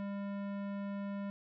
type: tone with tanh clipping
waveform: sine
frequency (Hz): 200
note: G3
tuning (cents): +35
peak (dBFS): -39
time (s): 0-1.3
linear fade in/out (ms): 0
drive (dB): 18
effects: none